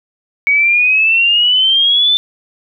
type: exponential sweep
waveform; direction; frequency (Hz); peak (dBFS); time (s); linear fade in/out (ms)
sine; up; 2240 to 3558; -8; 0.47-2.17; 0
effects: none